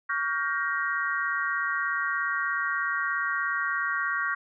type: chord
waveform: sine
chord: G half-diminished seventh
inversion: second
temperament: just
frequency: 1128.9 / 1411.2 / 1568 / 1881.6 Hz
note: Db6 / F6 / G6 / Bb6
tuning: +31 / +18 / 0 / +16 cents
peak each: -31 dBFS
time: 0.09-4.35 s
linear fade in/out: 10 ms
effects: none